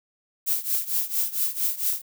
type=noise with tremolo; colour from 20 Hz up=violet; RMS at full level=-22 dBFS; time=0.46-2.02 s; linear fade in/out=20 ms; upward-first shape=triangle; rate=4.4 Hz; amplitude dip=90%; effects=none